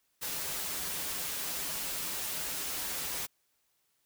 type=noise with comb filter; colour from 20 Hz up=white; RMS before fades=-36 dBFS; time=0.21-3.27 s; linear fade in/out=20 ms; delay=8.7 ms; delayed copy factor=-0.55; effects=white hiss -75 dBFS RMS until 4.05 s